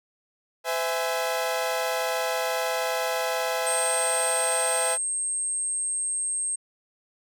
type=chord; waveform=sawtooth; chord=C augmented; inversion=none; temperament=equal with one note detuned; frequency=510.1 / 659.3 / 830.6 Hz; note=C5 / E5 / G#5; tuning=-44 / 0 / 0 cents; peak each=-25 / -25 / -27 dBFS; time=0.64-4.98 s; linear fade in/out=50 ms
type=tone; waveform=sine; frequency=8460 Hz; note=C9; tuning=18 cents sharp; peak=-25 dBFS; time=3.66-6.56 s; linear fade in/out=10 ms
effects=none